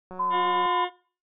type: click train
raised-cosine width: 1 ms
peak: -27 dBFS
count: 102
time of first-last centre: 0.11-0.659 s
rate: 184 Hz
type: tone with vibrato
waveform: sine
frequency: 1016 Hz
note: B5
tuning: 49 cents sharp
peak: -23 dBFS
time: 0.19-0.85 s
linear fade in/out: 10 ms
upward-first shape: sine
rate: 4.5 Hz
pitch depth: 14 cents each way
type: harmonic tone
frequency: 358.3 Hz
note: F4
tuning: 44 cents sharp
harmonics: 1 / 2 / 3 / 4 / 5 / 6 / 8 / 9 / 10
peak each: -30 / -31 / -38 / -39 / -37 / -39 / -40 / -41 / -41 dBFS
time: 0.3-0.9 s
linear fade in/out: 50 ms
effects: noise-tail reverb RT60 0.4 s tail -20 dB re dry